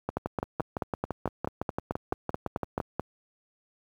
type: two click trains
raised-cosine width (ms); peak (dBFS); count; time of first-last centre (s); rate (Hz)
1; -14 / -15; 14 / 17; 0.17-2.996 / 0.09-2.802; 4.6 / 5.9
effects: high-pass 60 Hz 12 dB/octave + 9-bit